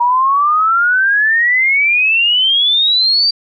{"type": "exponential sweep", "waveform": "sine", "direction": "up", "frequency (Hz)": [947, 4699], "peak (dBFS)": -9, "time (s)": [0, 3.31], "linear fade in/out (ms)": 10, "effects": []}